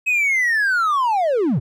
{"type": "linear sweep", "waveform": "triangle", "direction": "down", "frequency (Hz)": [2569, 98.1], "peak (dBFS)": -13, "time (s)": [0.06, 1.6], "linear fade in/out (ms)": 20, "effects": ["tanh soft clip ceiling -9 dBFS"]}